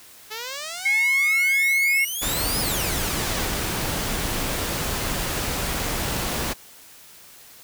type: exponential two-way sweep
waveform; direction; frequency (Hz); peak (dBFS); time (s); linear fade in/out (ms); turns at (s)
5% pulse; up then down; 422.7 to 5200 to 422.7; -19; 0.3-3.48; 20; 2.6
type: tone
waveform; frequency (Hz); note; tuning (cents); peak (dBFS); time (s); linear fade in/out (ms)
sine; 2177; C#7; -32; -17; 0.85-2.05; 10
type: noise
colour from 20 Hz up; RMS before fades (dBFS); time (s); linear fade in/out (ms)
pink; -26; 2.21-6.54; 20
effects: white hiss -47 dBFS RMS until 7.63 s